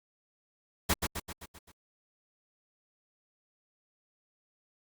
pink noise with echo, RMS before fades -26 dBFS, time 0.89-0.94 s, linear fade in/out 10 ms, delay 130 ms, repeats 6, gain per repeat -5 dB, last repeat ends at 1.72 s, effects Opus 48 kbps

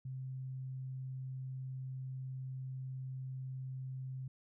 sine tone, 130.81 Hz, C3, in tune, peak -40 dBFS, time 0.05-4.28 s, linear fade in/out 5 ms, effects none

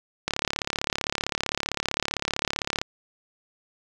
click train, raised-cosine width 0.2 ms, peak -7 dBFS, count 91, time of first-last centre 0.28-2.815 s, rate 35.5 Hz, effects 7-bit

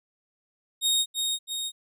sawtooth tone with echo, 3729 Hz, A#7, in tune, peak -18 dBFS, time 0.81-1.06 s, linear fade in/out 50 ms, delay 330 ms, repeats 2, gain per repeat -4 dB, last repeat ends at 1.72 s, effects resampled to 32000 Hz

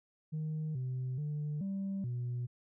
sine tone with pitch steps, 155.4 / 128.3 / 149 / 195.2 / 122.4 Hz, D#3 / C3 / D3 / G3 / B2, -2 / -34 / +25 / -7 / -15 cents, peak -32 dBFS, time 0.32-2.47 s, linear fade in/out 20 ms, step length 430 ms, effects tanh soft clip ceiling -32 dBFS

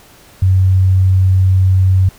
sine tone, 93.9 Hz, F#2, 26 cents sharp, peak -7 dBFS, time 0.42-2.09 s, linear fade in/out 5 ms, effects pink hiss -43 dBFS RMS until 2.18 s

